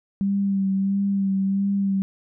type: tone with vibrato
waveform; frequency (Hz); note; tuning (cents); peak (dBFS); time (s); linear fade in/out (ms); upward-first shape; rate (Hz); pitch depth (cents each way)
sine; 196; G3; 0; -19; 0.21-2.02; 0; sine; 1.5; 27
effects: none